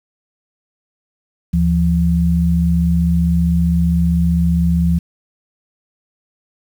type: tone pair together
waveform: sine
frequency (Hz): 75.4 / 170.8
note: D2 / F3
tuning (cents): +46 / -38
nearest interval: octave + major second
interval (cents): 1416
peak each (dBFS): -16 / -13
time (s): 1.53-4.99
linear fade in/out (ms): 10
effects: 7-bit